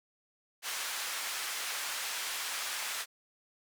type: band-pass noise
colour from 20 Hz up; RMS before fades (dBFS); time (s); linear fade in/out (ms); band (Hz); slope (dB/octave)
pink; -37; 0.62-3.06; 50; 1300 to 13000; 12
effects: none